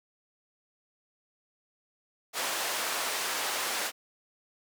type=band-pass noise; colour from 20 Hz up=pink; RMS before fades=-32 dBFS; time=2.33-3.92 s; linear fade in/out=50 ms; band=660 to 14000 Hz; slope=12 dB/octave; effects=none